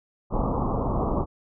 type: low-pass noise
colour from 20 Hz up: pink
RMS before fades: -25 dBFS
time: 0.3-1.26 s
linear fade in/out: 50 ms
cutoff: 1200 Hz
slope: 96 dB/octave
effects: none